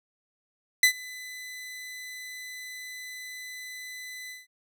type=tone with ADSR envelope; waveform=sawtooth; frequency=2006 Hz; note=B6; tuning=26 cents sharp; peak=-11 dBFS; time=0.83-4.47 s; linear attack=3 ms; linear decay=90 ms; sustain=-24 dB; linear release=170 ms; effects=none